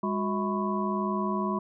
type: tone cluster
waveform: sine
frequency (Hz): 203.3 / 364.4 / 646 / 997 / 1099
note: G#3 / F#4 / E5 / B5 / C#6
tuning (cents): -37 / -26 / -35 / +16 / -15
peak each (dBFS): -29 / -33 / -37 / -32 / -35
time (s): 0.03-1.59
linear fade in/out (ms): 5
effects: none